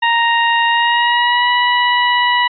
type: tone with pitch glide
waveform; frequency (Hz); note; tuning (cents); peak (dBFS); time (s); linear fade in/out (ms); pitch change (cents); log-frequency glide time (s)
20% pulse; 932.3 to 976.4; A#5 to B5; 0 to -20; -6; 0.02-2.48; 10; +80; 0.68-1.49
effects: resampled to 11025 Hz